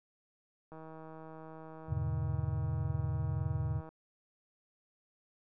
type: click train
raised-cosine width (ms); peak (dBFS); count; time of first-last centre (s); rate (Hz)
1; -36; 505; 0.72-3.89; 159
type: chord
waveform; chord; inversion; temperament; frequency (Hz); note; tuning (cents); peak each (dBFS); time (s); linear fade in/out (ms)
sine; E dominant seventh; none; equal; 82.41 / 103.83 / 123.47 / 146.83; E2 / G#2 / B2 / D3; 0 / 0 / 0 / 0; -37; 1.88-3.81; 20
effects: none